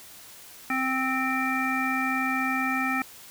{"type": "harmonic tone", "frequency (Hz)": 261.6, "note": "C4", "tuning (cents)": 0, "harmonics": [1, 3, 5, 7, 9], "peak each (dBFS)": [-29, -32, -30, -31, -30], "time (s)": [0.7, 3.02], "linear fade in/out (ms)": 2, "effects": ["white hiss -47 dBFS RMS until 3.3 s"]}